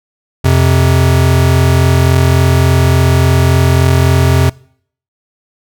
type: tone pair together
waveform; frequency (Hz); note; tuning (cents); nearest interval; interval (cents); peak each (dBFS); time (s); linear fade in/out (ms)
square; 87.31 / 130.82; F2 / C3; 0 / 0; perfect fifth; 700; -10; 0.44-4.5; 10
effects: noise-tail reverb RT60 0.6 s tail -24 dB re dry